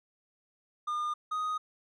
triangle tone pair in turn, 1212 / 1246.8 Hz, D#6 / D#6, -46 / +3 cents, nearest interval unison, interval 49 cents, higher second, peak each -28 dBFS, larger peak neither, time 0.87-1.14 / 1.31-1.58 s, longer neither, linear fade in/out 10 ms, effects resampled to 24000 Hz

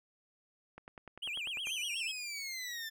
click train, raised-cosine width 0.5 ms, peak -33 dBFS, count 10, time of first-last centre 0.78-1.671 s, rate 10.1 Hz
triangle tone with vibrato, 2794 Hz, F7, in tune, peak -35 dBFS, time 1.22-2.12 s, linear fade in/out 10 ms, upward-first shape sine, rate 8.2 Hz, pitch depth 290 cents each way
20% pulse exponential sweep, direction down, 3200 to 1760 Hz, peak -34 dBFS, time 1.65-2.9 s, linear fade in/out 20 ms
effects none

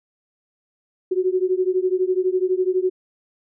sine beating tone pair, 365.1 / 377.1 Hz, F#4 / F#4, -23 / +33 cents, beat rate 12 Hz, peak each -20 / -21 dBFS, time 1.11-2.9 s, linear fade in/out 10 ms, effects none

